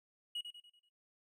triangle tone with echo, 2903 Hz, F#7, 34 cents flat, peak -36 dBFS, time 0.35-0.41 s, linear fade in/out 5 ms, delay 96 ms, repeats 5, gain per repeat -7 dB, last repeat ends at 0.89 s, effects noise-tail reverb RT60 0.3 s tail -24 dB re dry

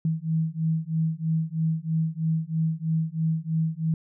sine beating tone pair, 159.3 / 162.4 Hz, D#3 / E3, +41 / -26 cents, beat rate 3.1 Hz, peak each -26 dBFS, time 0.05-3.94 s, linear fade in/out 2 ms, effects none

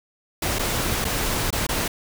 pink noise with dropouts, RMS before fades -24 dBFS, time 0.42-1.88 s, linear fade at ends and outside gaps 5 ms, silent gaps 0.587-0.592 / 1.045-1.05 / 1.505-1.526 / 1.668-1.689 s, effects none

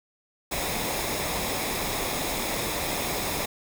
pink noise with comb filter, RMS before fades -29 dBFS, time 0.51-3.46 s, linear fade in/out 10 ms, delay 0.67 ms, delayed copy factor -0.5, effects none

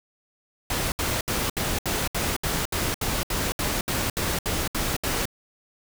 pink noise bursts, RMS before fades -26 dBFS, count 16, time 0.7-5.255 s, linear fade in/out 2 ms, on 220 ms, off 69 ms, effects none

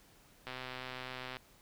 click train, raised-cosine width 0.3 ms, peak -26 dBFS, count 116, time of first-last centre 0.47-1.368 s, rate 128 Hz, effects pink hiss -63 dBFS RMS until 1.61 s

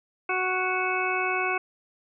harmonic tone, 370 Hz, F#4, in tune, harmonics 1 / 2 / 3 / 4 / 6 / 7, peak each -31 / -31 / -31 / -31 / -31 / -31 dBFS, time 0.29-1.58 s, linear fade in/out 5 ms, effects none

